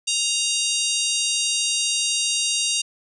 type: harmonic tone with a mistuned harmonic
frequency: 932.3 Hz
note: A#5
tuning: in tune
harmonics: 3 / 4 / 5 / 6 / 7 / 8 / 9 / 10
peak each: -26 / -27 / -28 / -29 / -29 / -30 / -31 / -31 dBFS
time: 0.07-2.82 s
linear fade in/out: 10 ms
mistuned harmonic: 6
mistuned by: +61 cents
effects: none